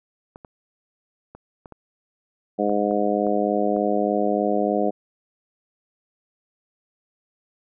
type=clicks; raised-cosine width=1 ms; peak=-26 dBFS; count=9; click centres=0.359 / 0.448 / 1.35 / 1.658 / 1.723 / 2.695 / 2.911 / 3.268 / 3.765 s
type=harmonic tone; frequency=103.3 Hz; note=G#2; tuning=9 cents flat; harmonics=2 / 3 / 4 / 5 / 6 / 7; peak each=-26 / -26 / -26 / -26 / -26 / -26 dBFS; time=2.58-4.91 s; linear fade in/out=20 ms
effects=none